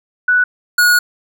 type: tone pair in turn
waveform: sine / square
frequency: 1480 / 1451.2 Hz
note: F#6 / F#6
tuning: 0 / -34 cents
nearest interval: unison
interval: 34 cents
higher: first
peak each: -9 dBFS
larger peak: neither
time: 0.28-0.44 / 0.78-0.99 s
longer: second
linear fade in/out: 5 ms
effects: none